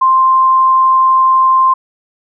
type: tone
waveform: sine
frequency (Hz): 1048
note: C6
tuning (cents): +2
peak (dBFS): -6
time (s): 0.01-1.74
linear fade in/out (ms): 10
effects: none